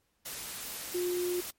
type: tone in noise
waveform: sine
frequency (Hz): 356.4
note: F4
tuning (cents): +35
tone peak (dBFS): -29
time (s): 0.94-1.41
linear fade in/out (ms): 10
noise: white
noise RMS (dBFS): -40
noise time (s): 0.25-1.51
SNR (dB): +8
effects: pink hiss -75 dBFS RMS until 1.58 s + MP3 64 kbps

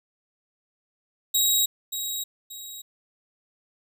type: tone with echo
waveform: 15% pulse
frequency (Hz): 3819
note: A#7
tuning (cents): +41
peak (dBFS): -12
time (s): 1.34-1.66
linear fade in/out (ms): 10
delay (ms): 580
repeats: 2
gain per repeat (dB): -9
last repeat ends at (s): 2.82
effects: none

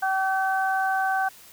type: harmonic tone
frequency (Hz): 383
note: G4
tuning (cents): -40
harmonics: 2 / 3 / 4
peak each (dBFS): -23 / -34 / -26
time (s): 0.02-1.29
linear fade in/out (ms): 10
effects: white hiss -49 dBFS RMS until 1.52 s

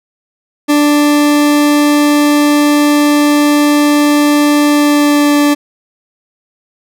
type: tone with pitch glide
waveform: 40% pulse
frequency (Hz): 293.7 to 291.3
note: D4 to D4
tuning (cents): 0 to -14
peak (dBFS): -6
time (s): 0.68-5.55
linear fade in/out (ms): 20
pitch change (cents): -14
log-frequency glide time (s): 4.68-5.39
effects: none

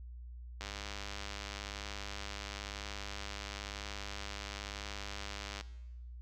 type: click train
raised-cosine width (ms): 0.2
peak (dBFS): -24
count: 506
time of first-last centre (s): 0.61-5.61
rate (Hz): 101
effects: noise-tail reverb RT60 1.0 s tail -17 dB re dry + added 60 Hz sine -45 dBFS peak until 6.21 s

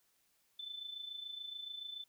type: tone with amplitude modulation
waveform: sine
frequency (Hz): 3520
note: A7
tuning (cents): 0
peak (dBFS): -40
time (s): 0.59-2.04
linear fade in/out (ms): 5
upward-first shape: sine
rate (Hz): 27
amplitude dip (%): 65
effects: white hiss -75 dBFS RMS until 2.08 s

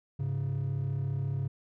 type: tone pair together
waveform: triangle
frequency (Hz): 102.86 / 137.3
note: G#2 / C#3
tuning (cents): -16 / -16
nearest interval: perfect fourth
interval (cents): 500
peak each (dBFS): -31 / -28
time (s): 0.19-1.48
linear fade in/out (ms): 10
effects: tanh soft clip ceiling -22 dBFS

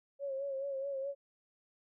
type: tone with vibrato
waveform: sine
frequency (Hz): 548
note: C#5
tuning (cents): -20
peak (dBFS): -35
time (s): 0.19-1.15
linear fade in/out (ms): 50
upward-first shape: sine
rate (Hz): 4.7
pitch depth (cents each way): 49
effects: none

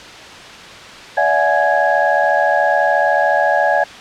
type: tone cluster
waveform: sine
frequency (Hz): 577 / 656 / 730 / 839 / 1659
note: D5 / E5 / F#5 / G#5 / G#6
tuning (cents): -31 / -9 / -24 / +17 / -2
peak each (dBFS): -18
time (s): 1.17-3.84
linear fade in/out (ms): 5
effects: white hiss -34 dBFS RMS until 4 s + low-pass 4000 Hz 12 dB/octave

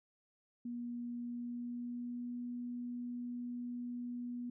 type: tone with pitch glide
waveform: sine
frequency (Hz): 239.9 to 243.1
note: A#3 to B3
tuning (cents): +50 to -27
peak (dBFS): -39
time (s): 0.65-4.5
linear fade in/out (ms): 5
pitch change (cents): +23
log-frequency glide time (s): 1.19-2.38
effects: none

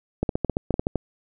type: clicks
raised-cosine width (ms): 2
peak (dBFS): -9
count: 11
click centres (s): 0.23 / 0.292 / 0.355 / 0.447 / 0.497 / 0.569 / 0.707 / 0.741 / 0.795 / 0.869 / 0.957
effects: none

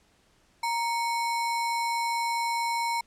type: tone with sample-and-hold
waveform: sine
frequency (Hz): 932.3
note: A#5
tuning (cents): 0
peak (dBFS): -25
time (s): 0.63-3.01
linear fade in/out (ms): 5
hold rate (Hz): 3150
effects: pink hiss -64 dBFS RMS until 3.06 s + low-pass 9000 Hz 12 dB/octave

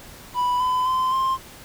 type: tone with pitch steps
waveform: triangle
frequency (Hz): 987 / 1008.9 / 1031.3 / 1054.2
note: B5 / B5 / C6 / C6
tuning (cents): -1 / +37 / -25 / +13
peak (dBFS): -17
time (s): 0.34-1.38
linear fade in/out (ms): 50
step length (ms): 260
effects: pink hiss -43 dBFS RMS until 1.64 s

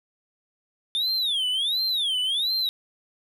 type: tone with vibrato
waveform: triangle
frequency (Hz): 3520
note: A7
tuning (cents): 0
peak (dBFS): -21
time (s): 0.95-2.69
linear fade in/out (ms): 0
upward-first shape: sine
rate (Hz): 1.4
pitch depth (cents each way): 290
effects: none

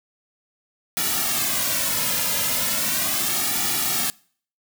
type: noise with flanger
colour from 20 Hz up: white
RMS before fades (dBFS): -23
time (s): 0.97-4.1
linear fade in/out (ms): 0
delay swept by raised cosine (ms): 1.9 to 2.68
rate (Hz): 0.37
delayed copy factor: -0.85
effects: noise-tail reverb RT60 0.5 s tail -24 dB re dry

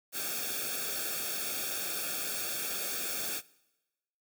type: noise with comb filter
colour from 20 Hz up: white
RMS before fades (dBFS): -35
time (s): 0.12-3.42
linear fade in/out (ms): 50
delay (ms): 1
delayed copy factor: -0.95
effects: noise-tail reverb RT60 1.0 s tail -22 dB re dry

